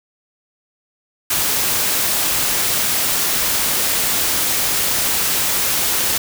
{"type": "noise", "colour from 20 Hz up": "white", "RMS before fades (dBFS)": -18, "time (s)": [1.3, 6.18], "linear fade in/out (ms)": 5, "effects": []}